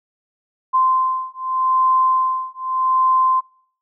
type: beating tone pair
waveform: sine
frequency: 1038 / 1038.83 Hz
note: C6 / C6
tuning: -14 / -13 cents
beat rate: 0.83 Hz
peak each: -18 / -18 dBFS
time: 0.73-3.41 s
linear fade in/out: 20 ms
effects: noise-tail reverb RT60 0.6 s tail -26 dB re dry